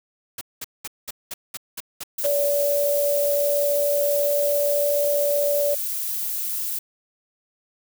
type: noise bursts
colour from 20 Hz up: white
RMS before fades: -32 dBFS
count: 9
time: 0.38-2.268 s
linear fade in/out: 5 ms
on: 32 ms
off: 200 ms
type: noise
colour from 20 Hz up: violet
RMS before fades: -27 dBFS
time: 2.18-6.79 s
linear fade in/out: 5 ms
type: tone with pitch glide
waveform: sine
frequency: 574 to 577.3 Hz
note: D5 to D5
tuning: -40 to -30 cents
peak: -19 dBFS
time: 2.24-5.75 s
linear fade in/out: 10 ms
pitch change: +10 cents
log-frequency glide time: 2.71-4.72 s
effects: none